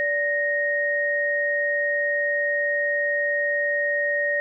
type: tone pair together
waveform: sine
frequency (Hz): 581.4 / 1864.7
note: D5 / A#6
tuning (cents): -18 / 0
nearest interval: octave + minor sixth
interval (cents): 2018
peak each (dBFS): -25 / -22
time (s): 0-4.4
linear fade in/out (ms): 0
effects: none